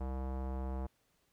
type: tone with low-pass filter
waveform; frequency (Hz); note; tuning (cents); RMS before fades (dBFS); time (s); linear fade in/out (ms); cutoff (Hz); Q
square; 65.41; C2; 0; -38; 0-0.87; 10; 870; 1.7
effects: pink hiss -75 dBFS RMS until 1.32 s